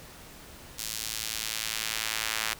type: tone with high-pass filter sweep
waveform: sawtooth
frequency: 110 Hz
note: A2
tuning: in tune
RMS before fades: -33 dBFS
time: 0.78-2.54 s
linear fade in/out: 10 ms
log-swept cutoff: 5000 to 1700 Hz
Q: 0.78
effects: pink hiss -48 dBFS RMS until 2.59 s